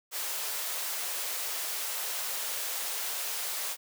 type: high-pass noise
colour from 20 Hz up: white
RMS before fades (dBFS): -34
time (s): 0.11-3.77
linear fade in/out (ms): 50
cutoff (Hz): 450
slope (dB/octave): 24
effects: none